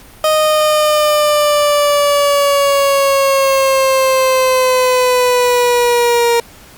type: linear sweep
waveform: 30% pulse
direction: down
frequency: 622.3 to 468.5 Hz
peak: -7 dBFS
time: 0.24-6.4 s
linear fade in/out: 2 ms
effects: pink hiss -40 dBFS RMS until 6.77 s + Opus 48 kbps